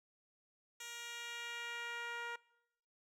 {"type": "tone with band-pass filter sweep", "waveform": "10% pulse", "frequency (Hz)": 472.4, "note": "A#4", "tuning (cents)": 23, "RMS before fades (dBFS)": -45, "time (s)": [0.8, 2.36], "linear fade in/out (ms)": 5, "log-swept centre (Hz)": [5800, 1200], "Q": 0.81, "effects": ["noise-tail reverb RT60 0.9 s tail -24 dB re dry"]}